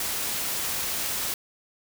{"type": "noise", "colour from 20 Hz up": "white", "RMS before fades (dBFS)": -29, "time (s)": [0, 1.34], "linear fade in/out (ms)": 2, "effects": []}